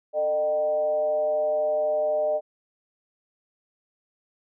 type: tone with frequency modulation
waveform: sine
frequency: 608 Hz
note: D#5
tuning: 40 cents flat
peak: -21 dBFS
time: 0.13-2.41 s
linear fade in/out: 50 ms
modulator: 164 Hz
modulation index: 0.49
effects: none